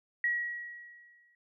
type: tone with exponential decay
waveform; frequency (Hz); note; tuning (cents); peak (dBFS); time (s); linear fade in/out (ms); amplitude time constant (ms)
sine; 1913; A#6; +44; -25; 0.24-1.35; 2; 240
effects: none